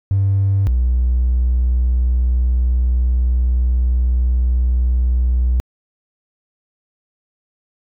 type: tone pair in turn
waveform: triangle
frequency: 98 / 61.62 Hz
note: G2 / B1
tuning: 0 / -3 cents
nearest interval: minor sixth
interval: 803 cents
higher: first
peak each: -9 dBFS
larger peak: neither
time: 0.11-0.67 / 0.67-5.6 s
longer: second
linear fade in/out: 0 ms
effects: tanh soft clip ceiling -9 dBFS